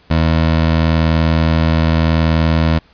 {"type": "tone", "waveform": "20% pulse", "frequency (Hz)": 80.8, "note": "E2", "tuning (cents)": -34, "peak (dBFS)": -6, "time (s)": [0.1, 2.79], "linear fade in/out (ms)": 10, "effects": ["pink hiss -50 dBFS RMS until 2.93 s", "resampled to 11025 Hz"]}